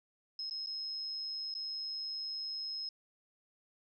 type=tone with dropouts; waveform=sine; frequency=5150 Hz; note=E8; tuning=41 cents flat; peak=-37 dBFS; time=0.39-2.89 s; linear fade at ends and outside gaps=2 ms; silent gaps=0.498-0.509 / 0.662-0.67 / 1.541-1.55 s; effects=none